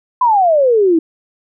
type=exponential sweep; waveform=sine; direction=down; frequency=1027 to 313.4 Hz; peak=-8 dBFS; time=0.21-0.99 s; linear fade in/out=5 ms; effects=none